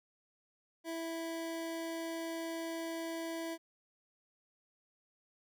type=tone; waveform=25% pulse; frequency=329.6 Hz; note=E4; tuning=in tune; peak=-34 dBFS; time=0.84-3.58 s; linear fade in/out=50 ms; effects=none